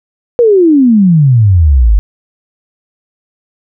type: exponential sweep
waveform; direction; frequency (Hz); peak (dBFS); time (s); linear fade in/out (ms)
sine; down; 493.9 to 47.77; -3; 0.39-1.99; 0
effects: none